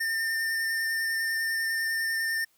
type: tone with vibrato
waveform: square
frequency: 1806 Hz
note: A6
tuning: 45 cents sharp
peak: -27 dBFS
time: 0-2.45 s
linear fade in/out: 10 ms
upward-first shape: square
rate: 10 Hz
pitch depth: 9 cents each way
effects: white hiss -67 dBFS RMS until 2.57 s